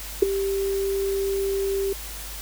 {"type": "tone with ADSR envelope", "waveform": "sine", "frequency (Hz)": 392, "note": "G4", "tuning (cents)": 0, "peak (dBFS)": -8, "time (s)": [0.22, 1.93], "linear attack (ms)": 8, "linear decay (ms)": 8, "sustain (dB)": -14, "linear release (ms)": 4, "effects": ["added 50 Hz sine -37 dBFS peak until 2.41 s", "white hiss -37 dBFS RMS until 2.41 s"]}